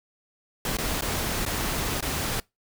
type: noise with dropouts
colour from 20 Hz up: pink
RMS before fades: -28 dBFS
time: 0.65-2.4 s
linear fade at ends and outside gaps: 2 ms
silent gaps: 0.77-0.785 / 1.01-1.021 / 1.452-1.462 / 2.007-2.025 s
effects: noise-tail reverb RT60 0.2 s tail -24 dB re dry